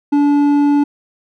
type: tone with hard clipping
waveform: sine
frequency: 288.5 Hz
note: D4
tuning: 31 cents flat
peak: -11 dBFS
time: 0.12-0.84 s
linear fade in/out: 10 ms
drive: 6 dB
effects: none